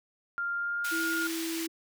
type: tone with pitch glide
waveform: sine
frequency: 1396.9 to 1418 Hz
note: F6 to F6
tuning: 0 to +26 cents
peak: -29 dBFS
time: 0.38-1.27 s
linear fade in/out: 0 ms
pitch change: +26 cents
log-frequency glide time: 0.53-1.02 s
type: high-pass noise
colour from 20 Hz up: pink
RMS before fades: -38 dBFS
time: 0.84-1.67 s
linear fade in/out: 10 ms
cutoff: 1900 Hz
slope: 12 dB/octave
type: tone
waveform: sine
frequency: 328.1 Hz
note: E4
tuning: 8 cents flat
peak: -32 dBFS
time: 0.91-1.68 s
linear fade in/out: 20 ms
effects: none